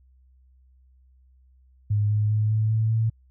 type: tone with pitch steps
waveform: sine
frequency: 104.1 / 105.68 / 107.27 / 108.9 / 110.55 / 112.22 Hz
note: G#2 / G#2 / A2 / A2 / A2 / A2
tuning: +5 / +31 / -44 / -17 / +9 / +35 cents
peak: -19 dBFS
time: 1.9-3.1 s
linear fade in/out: 10 ms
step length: 200 ms
effects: added 64 Hz sine -54 dBFS peak until 3.3 s